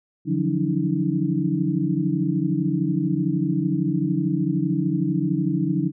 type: tone cluster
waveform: sine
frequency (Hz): 145.5 / 170.4 / 183.6 / 288.3 / 319.1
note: D3 / F3 / F#3 / D4 / D#4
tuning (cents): -16 / -42 / -13 / -32 / +44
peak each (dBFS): -26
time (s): 0.25-5.92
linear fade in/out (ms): 50
effects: none